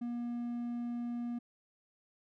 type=tone; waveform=triangle; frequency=238.9 Hz; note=A#3; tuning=43 cents sharp; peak=-33 dBFS; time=0.01-1.39 s; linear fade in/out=10 ms; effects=none